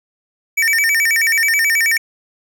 square tone with vibrato, 2042 Hz, C7, 43 cents flat, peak -13 dBFS, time 0.57-1.98 s, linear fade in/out 10 ms, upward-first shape square, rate 9.3 Hz, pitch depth 200 cents each way, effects none

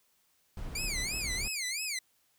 brown noise, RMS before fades -39 dBFS, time 0.57-1.48 s, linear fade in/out 2 ms
15% pulse tone with vibrato, 2268 Hz, C#7, 39 cents sharp, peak -26 dBFS, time 0.75-1.99 s, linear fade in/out 5 ms, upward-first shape sine, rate 3 Hz, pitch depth 230 cents each way
effects white hiss -71 dBFS RMS until 2.38 s

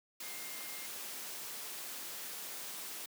sine tone in noise, 2115 Hz, C7, 18 cents sharp, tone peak -52 dBFS, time 0.22-0.87 s, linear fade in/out 5 ms, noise white, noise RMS -44 dBFS, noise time 0.2-3.06 s, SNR -11 dB, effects high-pass 200 Hz 12 dB/octave

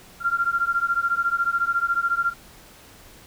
sine beating tone pair, 1378 / 1392 Hz, F6 / F6, -24 / -6 cents, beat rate 14 Hz, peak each -23 dBFS, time 0.2-2.34 s, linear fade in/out 50 ms, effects pink hiss -48 dBFS RMS until 3.26 s

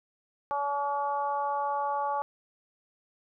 harmonic tone, 284.7 Hz, C#4, 46 cents sharp, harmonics 2 / 3 / 4 / 5, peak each -35 / -29 / -33 / -45 dBFS, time 0.51-2.22 s, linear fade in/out 0 ms, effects none

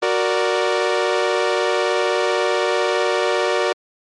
sawtooth chord, Gb augmented, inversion none, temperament equal, 370 / 466.2 / 587.3 Hz, Gb4 / Bb4 / D5, 0 / 0 / 0 cents, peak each -17 dBFS, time 0.02-3.73 s, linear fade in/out 10 ms, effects low-pass 5000 Hz 12 dB/octave + MP3 48 kbps

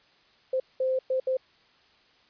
sine tone bursts at uneven times, 520 Hz, C5, 11 cents flat, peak -23 dBFS, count 4, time 0.53-0.6 / 0.8-0.99 / 1.1-1.2 / 1.27-1.37 s, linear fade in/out 5 ms, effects white hiss -61 dBFS RMS until 2.29 s + resampled to 11025 Hz

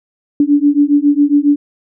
sine beating tone pair, 285.7 / 293 Hz, D4 / D4, -48 / -4 cents, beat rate 7.3 Hz, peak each -11 dBFS, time 0.4-1.56 s, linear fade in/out 2 ms, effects none

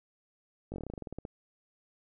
slowing click train, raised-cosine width 2 ms, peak -26 dBFS, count 15, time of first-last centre 0.72-1.252 s, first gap 19 ms, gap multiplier 1.1, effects none

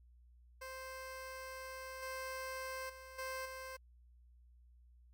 15% pulse tone with level steps, 523 Hz, C5, 1 cent flat, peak -39 / -35 / -45 / -34 / -39 dBFS, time 0.61-3.77 s, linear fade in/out 10 ms, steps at 2.02 / 2.89 / 3.18 / 3.45 s, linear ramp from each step 10 ms, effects added 60 Hz sine -60 dBFS peak until 5.13 s + MP3 96 kbps

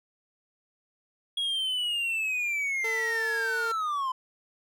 triangle linear sweep, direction down, 3322 to 1014 Hz, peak -25 dBFS, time 1.37-4.12 s, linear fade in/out 5 ms
sawtooth tone with pitch glide, 448.9 to 452.3 Hz, A4 to A4, +35 to +48 cents, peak -29 dBFS, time 2.84-3.72 s, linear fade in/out 5 ms, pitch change +13 cents, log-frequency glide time 3.06-3.13 s
effects none

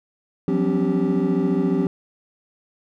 triangle tone cluster, 174.5 / 188.9 / 256.6 / 282.3 / 390.6 Hz, F3 / F#3 / C4 / C#4 / G4, -1 / +36 / -34 / +32 / -6 cents, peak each -22 dBFS, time 0.48-1.87 s, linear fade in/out 2 ms, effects tanh soft clip ceiling -6 dBFS

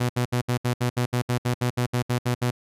sawtooth tone bursts, 122.8 Hz, B2, 9 cents flat, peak -17 dBFS, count 16, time 0-2.509 s, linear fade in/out 10 ms, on 94 ms, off 67 ms, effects resampled to 32000 Hz

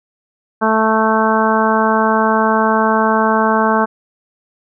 harmonic tone, 220 Hz, A3, in tune, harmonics 1 / 2 / 3 / 4 / 5 / 6 / 7, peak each -17 / -19 / -19 / -17 / -18 / -22 / -21 dBFS, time 0.61-3.86 s, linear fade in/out 20 ms, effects none

